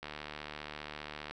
click train, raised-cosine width 0.3 ms, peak -25 dBFS, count 97, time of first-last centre 0.03-1.31 s, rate 75 Hz, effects none

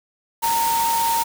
sine tone in noise, 922 Hz, A#5, 19 cents flat, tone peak -18 dBFS, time 0.42-1.24 s, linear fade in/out 20 ms, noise white, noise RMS -26 dBFS, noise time 0.42-1.24 s, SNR +5 dB, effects none

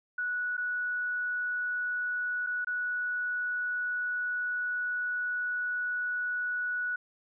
sine tone with dropouts, 1471 Hz, F#6, 11 cents flat, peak -29 dBFS, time 0.18-6.96 s, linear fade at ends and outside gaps 5 ms, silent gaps 0.569-0.577 / 2.465-2.469 / 2.647-2.67 s, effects none

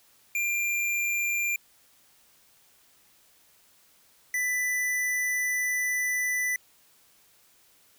square tone pair in turn, 2384 / 1989.1 Hz, D7 / B6, +25 / +12 cents, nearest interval minor third, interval 313 cents, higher first, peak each -26 dBFS, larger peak neither, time 0.35-1.56 / 4.34-6.56 s, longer second, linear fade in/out 2 ms, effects white hiss -61 dBFS RMS until 7.98 s

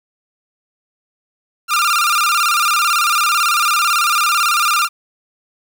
sawtooth tone with vibrato, 1288 Hz, E6, 41 cents flat, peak -9 dBFS, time 1.68-4.89 s, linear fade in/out 50 ms, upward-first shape square, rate 18 Hz, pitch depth 110 cents each way, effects 8-bit

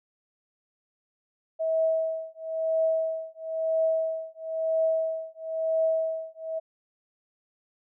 sine tone with tremolo, 645 Hz, E5, 38 cents flat, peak -20 dBFS, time 1.59-6.6 s, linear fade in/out 20 ms, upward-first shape triangle, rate 1 Hz, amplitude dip 100%, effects none

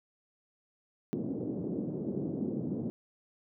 pink band-pass noise, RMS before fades -35 dBFS, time 1.13-2.9 s, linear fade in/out 0 ms, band 160 to 390 Hz, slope 24 dB/octave, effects none

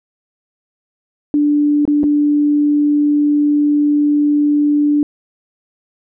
sine tone with dropouts, 293.7 Hz, D4, in tune, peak -10 dBFS, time 1.34-5.03 s, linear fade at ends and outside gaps 1 ms, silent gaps 1.853-1.877 / 2.033-2.039 s, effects none

